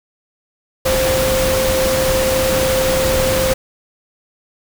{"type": "tone in noise", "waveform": "sine", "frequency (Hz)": 523.3, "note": "C5", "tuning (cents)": 0, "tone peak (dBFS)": -15, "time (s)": [0.85, 3.54], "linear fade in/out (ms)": 10, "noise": "pink", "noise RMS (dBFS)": -19, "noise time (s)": [0.85, 3.54], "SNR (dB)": 1, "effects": []}